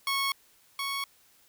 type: tone pair in turn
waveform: 15% pulse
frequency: 1101 / 1108 Hz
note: C#6 / C#6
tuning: -12 / -1 cents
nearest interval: unison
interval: 11 cents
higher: second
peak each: -20 / -24 dBFS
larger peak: first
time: 0.07-0.32 / 0.79-1.04 s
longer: neither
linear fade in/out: 2 ms
effects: white hiss -62 dBFS RMS until 1.48 s